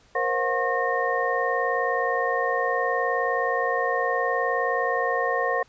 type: tone cluster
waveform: sine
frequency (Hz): 471.7 / 531 / 721 / 1078 / 1839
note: A#4 / C5 / F#5 / C#6 / A#6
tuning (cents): +20 / +25 / -45 / -49 / -24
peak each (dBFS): -28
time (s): 0.15-5.63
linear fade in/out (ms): 5
effects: pink hiss -58 dBFS RMS until 5.68 s + resampled to 16000 Hz

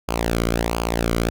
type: tone with flanger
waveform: sawtooth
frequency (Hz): 57.6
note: A#1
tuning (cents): -20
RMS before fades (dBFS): -22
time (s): 0.08-1.3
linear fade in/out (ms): 10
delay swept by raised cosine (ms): 0.52 to 1.15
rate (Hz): 1.4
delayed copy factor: -0.75
effects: none

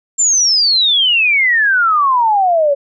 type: exponential sweep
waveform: sine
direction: down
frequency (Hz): 7420 to 550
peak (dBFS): -9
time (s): 0.18-2.75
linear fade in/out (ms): 20
effects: none

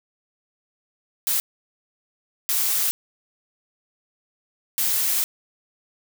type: noise bursts at uneven times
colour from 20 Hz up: blue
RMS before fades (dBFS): -22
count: 3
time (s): 1.27-1.4 / 2.49-2.91 / 4.78-5.24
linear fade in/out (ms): 0
effects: none

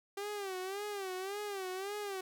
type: tone with vibrato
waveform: sawtooth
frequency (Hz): 392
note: G4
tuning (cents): 0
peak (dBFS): -34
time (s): 0.17-2.21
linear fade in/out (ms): 5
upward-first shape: sine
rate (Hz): 1.8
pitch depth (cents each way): 110
effects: none

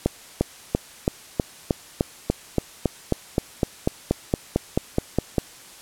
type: accelerating click train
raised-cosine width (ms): 2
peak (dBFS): -5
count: 21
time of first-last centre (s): 0.06-5.382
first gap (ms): 350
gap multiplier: 0.97
effects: white hiss -45 dBFS RMS until 5.81 s + low-pass 11000 Hz 12 dB/octave

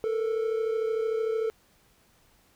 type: tone pair together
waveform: triangle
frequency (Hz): 442 / 475.3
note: A4 / A#4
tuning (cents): +8 / +34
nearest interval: minor second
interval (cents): 126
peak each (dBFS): -24 / -31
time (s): 0.04-1.5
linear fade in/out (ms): 0
effects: pink hiss -63 dBFS RMS until 2.55 s

